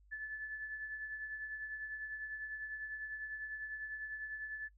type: tone with tremolo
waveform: sine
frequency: 1736 Hz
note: A6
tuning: 24 cents flat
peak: -38 dBFS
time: 0.11-4.69 s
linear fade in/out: 20 ms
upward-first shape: triangle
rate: 10 Hz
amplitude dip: 55%
effects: noise-tail reverb RT60 0.1 s tail -20 dB re dry + added 50 Hz sine -62 dBFS peak until 4.77 s